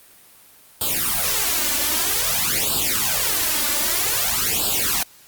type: noise with flanger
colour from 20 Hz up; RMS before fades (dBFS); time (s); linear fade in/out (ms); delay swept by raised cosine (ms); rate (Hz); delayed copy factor
white; -21; 0.81-5.03; 2; 0.24 to 3.44; 0.52; +1
effects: white hiss -49 dBFS RMS until 5.27 s + Opus 32 kbps

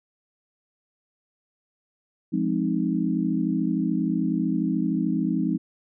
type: chord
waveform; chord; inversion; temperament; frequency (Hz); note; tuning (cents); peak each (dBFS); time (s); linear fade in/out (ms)
sine; F minor seventh; none; equal; 174.61 / 207.7 / 261.6 / 311.1; F3 / Ab3 / C4 / Eb4; 0 / 0 / 0 / 0; -27; 2.32-5.58; 20
effects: none

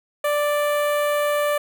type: tone with notch filter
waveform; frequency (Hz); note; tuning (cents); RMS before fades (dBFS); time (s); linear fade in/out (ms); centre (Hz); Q
sawtooth; 587.3; D5; 0; -21; 0.24-1.58; 5; 5200; 0.65
effects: none

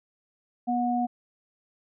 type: tone pair together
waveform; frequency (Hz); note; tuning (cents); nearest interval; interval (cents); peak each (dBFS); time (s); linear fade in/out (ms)
sine; 243.3 / 728.2; B3 / F#5; -26 / -28; octave + perfect fifth; 1898; -26; 0.67-1.07; 20
effects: none

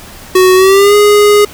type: tone with pitch glide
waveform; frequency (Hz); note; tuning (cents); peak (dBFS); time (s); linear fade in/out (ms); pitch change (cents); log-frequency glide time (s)
square; 371 to 414; F#4 to G#4; +5 to -5; -4; 0.35-1.45; 5; +190; 0.55-0.95
effects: pink hiss -32 dBFS RMS until 1.53 s

